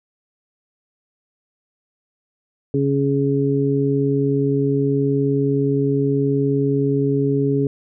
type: harmonic tone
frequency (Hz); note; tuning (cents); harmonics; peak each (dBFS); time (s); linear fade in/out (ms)
139.2; C#3; +8; 1 / 2 / 3; -20 / -20 / -20; 2.74-7.67; 2
effects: none